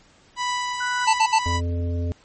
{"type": "tone with tremolo", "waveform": "sawtooth", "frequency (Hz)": 987.8, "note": "B5", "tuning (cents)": 0, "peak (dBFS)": -18, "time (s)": [0.36, 1.61], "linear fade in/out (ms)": 50, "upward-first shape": "triangle", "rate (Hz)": 1.8, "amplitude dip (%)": 40}
{"type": "tone", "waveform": "sine", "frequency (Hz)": 1480, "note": "F#6", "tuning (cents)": 0, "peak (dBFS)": -25, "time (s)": [0.8, 1.05], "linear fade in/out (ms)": 10}
{"type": "tone bursts", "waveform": "square", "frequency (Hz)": 887, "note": "A5", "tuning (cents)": 14, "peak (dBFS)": -15, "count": 3, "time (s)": [1.07, 1.39], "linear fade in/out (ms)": 10, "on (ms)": 66, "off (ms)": 61}
{"type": "harmonic tone", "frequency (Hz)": 86.1, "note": "F2", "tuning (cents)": -24, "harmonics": [1, 3, 5, 7], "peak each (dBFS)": [-22, -32, -36, -39], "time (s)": [1.46, 2.12], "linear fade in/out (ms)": 0}
{"effects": ["pink hiss -55 dBFS RMS until 2.24 s", "MP3 32 kbps"]}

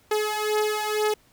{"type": "beating tone pair", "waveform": "sawtooth", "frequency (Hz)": [424.4, 426.5], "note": ["G#4", "G#4"], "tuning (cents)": [38, 46], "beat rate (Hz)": 2.1, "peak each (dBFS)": [-21, -23], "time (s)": [0.11, 1.14], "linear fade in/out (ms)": 5, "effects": ["pink hiss -60 dBFS RMS until 1.32 s"]}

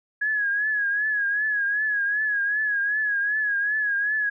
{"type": "tone with vibrato", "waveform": "sine", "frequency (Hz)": 1672, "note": "G#6", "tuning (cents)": 11, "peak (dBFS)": -21, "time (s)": [0.21, 4.3], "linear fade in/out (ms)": 10, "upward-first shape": "triangle", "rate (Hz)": 2.6, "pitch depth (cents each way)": 77, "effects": []}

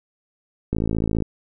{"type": "click train", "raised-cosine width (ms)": 3, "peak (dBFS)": -10, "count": 28, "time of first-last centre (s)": [0.73, 1.223], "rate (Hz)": 54.8, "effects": []}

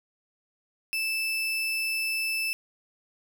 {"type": "tone", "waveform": "35% pulse", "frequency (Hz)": 2637, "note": "E7", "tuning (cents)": 0, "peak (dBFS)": -25, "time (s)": [0.93, 2.53], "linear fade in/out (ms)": 0, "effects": []}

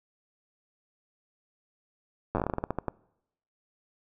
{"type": "slowing click train", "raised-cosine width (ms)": 1, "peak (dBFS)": -14, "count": 15, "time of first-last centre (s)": [2.35, 2.883], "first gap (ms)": 9, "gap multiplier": 1.2, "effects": ["noise-tail reverb RT60 0.8 s tail -24 dB re dry"]}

